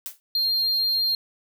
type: noise with exponential decay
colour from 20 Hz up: blue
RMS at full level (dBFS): -29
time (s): 0.06-0.2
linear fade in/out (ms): 0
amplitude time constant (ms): 30
type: tone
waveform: triangle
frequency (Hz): 4202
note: C8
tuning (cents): +7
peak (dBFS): -19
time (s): 0.35-1.15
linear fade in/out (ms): 2
effects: none